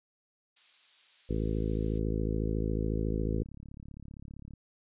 violet noise, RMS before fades -45 dBFS, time 0.56-1.99 s, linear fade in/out 10 ms
harmonic tone, 54 Hz, A1, 32 cents flat, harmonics 1 / 2 / 3 / 4 / 5 / 6 / 7 / 8 / 9, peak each -32 / -35 / -37 / -38 / -39 / -40 / -40 / -41 / -42 dBFS, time 1.29-3.43 s, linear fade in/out 10 ms
click train, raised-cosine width 5 ms, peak -34 dBFS, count 51, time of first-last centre 3.12-4.536 s, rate 35.3 Hz
effects resampled to 8000 Hz

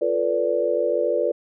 sine chord, B half-diminished seventh, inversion second, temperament equal with one note detuned, 349.2 / 440 / 493.9 / 580.6 Hz, F4 / A4 / B4 / D5, 0 / 0 / 0 / -20 cents, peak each -27 / -26 / -23 / -23 dBFS, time 0.01-1.32 s, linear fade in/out 10 ms, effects none

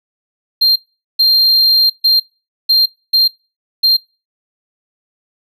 triangle tone bursts at uneven times, 4186 Hz, C8, in tune, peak -6 dBFS, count 6, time 0.61-0.76 / 1.19-1.9 / 2.04-2.2 / 2.69-2.86 / 3.13-3.28 / 3.83-3.97 s, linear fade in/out 10 ms, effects noise-tail reverb RT60 0.3 s tail -24 dB re dry

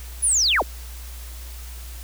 sine linear sweep, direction down, 10548 to 142.4 Hz, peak -16 dBFS, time 0.22-0.63 s, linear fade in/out 20 ms, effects added 60 Hz sine -34 dBFS peak until 2.03 s + white hiss -43 dBFS RMS until 2.03 s

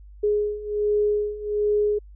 sine beating tone pair, 416.5 / 417.8 Hz, G#4 / G#4, +5 / +10 cents, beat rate 1.3 Hz, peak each -25 / -22 dBFS, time 0.23-1.99 s, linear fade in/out 10 ms, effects added 50 Hz sine -42 dBFS peak until 2.15 s

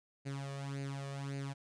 sawtooth tone with flanger, 138.59 Hz, C#3, in tune, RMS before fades -41 dBFS, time 0.25-1.54 s, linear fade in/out 20 ms, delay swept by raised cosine 0.44 to 1.74 ms, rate 1.8 Hz, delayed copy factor +0.7, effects resampled to 22050 Hz

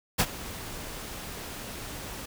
pink noise with ADSR envelope, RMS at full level -21 dBFS, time 0.18-2.26 s, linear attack 19 ms, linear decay 55 ms, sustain -18 dB, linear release 9 ms, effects none

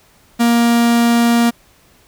45% pulse tone, 235.1 Hz, A#3, 15 cents sharp, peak -10 dBFS, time 0.39-1.51 s, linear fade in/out 20 ms, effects pink hiss -51 dBFS RMS until 2.07 s

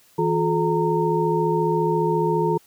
sine tone cluster, 162.3 / 355.5 / 430 / 921 Hz, E3 / F4 / A4 / A#5, -27 / +31 / -40 / -21 cents, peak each -24 / -23 / -23 / -24 dBFS, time 0.18-2.58 s, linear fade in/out 10 ms, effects white hiss -56 dBFS RMS until 2.66 s

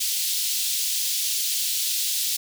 pink high-pass noise, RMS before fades -25 dBFS, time 0-2.37 s, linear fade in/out 10 ms, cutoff 3400 Hz, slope 24 dB/octave, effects none

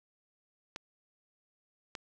clicks, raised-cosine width 0.2 ms, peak -22 dBFS, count 2, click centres 0.761 / 1.952 s, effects none

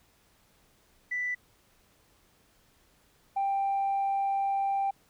sine tone pair in turn, 1980 / 788 Hz, B6 / G5, +4 / +9 cents, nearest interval octave + major third, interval 1595 cents, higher first, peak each -28 / -24 dBFS, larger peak second, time 1.11-1.35 / 3.36-4.91 s, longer second, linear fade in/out 10 ms, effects tanh soft clip ceiling -23 dBFS + pink hiss -65 dBFS RMS until 5.09 s

